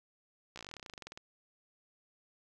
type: slowing click train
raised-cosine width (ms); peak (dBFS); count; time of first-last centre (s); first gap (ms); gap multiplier
0.2; -28; 21; 0.56-1.175; 15; 1.07
effects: none